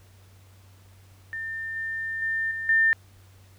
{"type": "tone with level steps", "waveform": "sine", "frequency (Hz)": 1800, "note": "A6", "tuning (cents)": 39, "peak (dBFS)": [-30, -28, -24, -29, -17], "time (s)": [1.33, 2.93], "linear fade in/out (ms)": 0, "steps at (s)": [1.76, 2.22, 2.51, 2.69], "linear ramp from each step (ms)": 2, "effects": ["added 95 Hz sine -51 dBFS peak until 3.58 s", "pink hiss -59 dBFS RMS until 3.58 s"]}